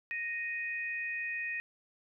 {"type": "tone pair together", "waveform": "sine", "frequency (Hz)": [1864.7, 2491], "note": ["A#6", "D#7"], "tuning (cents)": [0, 1], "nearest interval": "perfect fourth", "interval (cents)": 501, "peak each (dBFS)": [-36, -37], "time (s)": [0.11, 1.6], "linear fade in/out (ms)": 0, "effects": []}